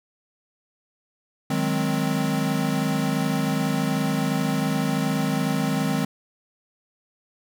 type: chord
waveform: square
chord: Ab dominant seventh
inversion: second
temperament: equal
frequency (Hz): 155.56 / 185 / 207.7 / 261.6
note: Eb3 / Gb3 / Ab3 / C4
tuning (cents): 0 / 0 / 0 / 0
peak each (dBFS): -27 / -30 / -28 / -27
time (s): 1.5-6.05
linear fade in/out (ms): 5
effects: none